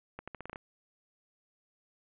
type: accelerating click train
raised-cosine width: 0.5 ms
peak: -26 dBFS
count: 8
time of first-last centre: 0.19-0.559 s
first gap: 86 ms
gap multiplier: 0.83
effects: resampled to 8000 Hz + 10-bit